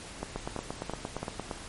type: two click trains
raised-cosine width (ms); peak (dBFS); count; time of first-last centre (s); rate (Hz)
1; -19 / -19; 4 / 11; 0.23-1.23 / 0.36-1.512; 3 / 8.68
effects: pink hiss -44 dBFS RMS until 1.68 s + MP3 48 kbps